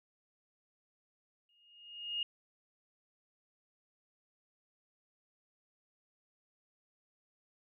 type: tone with exponential growth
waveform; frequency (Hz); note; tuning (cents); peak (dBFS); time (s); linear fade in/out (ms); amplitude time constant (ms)
sine; 2852; F7; +36; -31; 1.49-2.23; 2; 160
effects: none